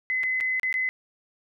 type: tone with dropouts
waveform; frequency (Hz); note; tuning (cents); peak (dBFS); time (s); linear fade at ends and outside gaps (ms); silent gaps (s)
sine; 2033; B6; +50; -23; 0.1-0.89; 0; 0.233-0.237 / 0.403-0.409 / 0.597-0.632 / 0.727-0.741
effects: none